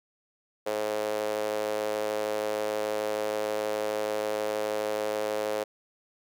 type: tone with high-pass filter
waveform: sawtooth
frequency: 106.6 Hz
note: G#2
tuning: 46 cents sharp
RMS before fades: -30 dBFS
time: 0.66-5.64 s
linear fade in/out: 10 ms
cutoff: 500 Hz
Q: 4.5
effects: none